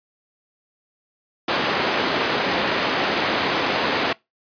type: band-pass noise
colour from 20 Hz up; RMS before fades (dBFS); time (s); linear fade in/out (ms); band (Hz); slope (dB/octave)
pink; -22; 1.48-4.13; 5; 290 to 4000; 12
effects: noise-tail reverb RT60 0.2 s tail -23 dB re dry + resampled to 11025 Hz